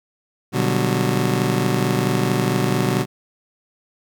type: chord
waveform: 25% pulse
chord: G major seventh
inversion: first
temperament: just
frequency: 122.5 / 147 / 183.75 / 196 Hz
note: B2 / D3 / F#3 / G3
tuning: -14 / +2 / -12 / 0 cents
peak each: -18 / -20 / -20 / -22 dBFS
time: 0.52-3.06 s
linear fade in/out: 50 ms
effects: none